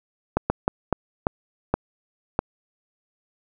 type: slowing click train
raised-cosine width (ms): 1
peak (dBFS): -5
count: 7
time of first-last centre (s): 0.37-2.391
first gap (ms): 130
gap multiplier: 1.38
effects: none